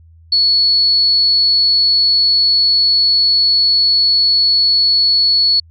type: tone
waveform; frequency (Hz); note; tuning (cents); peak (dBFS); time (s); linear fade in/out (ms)
sine; 4400; C#8; -14; -9; 0.32-5.6; 5
effects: added 82 Hz sine -41 dBFS peak until 5.7 s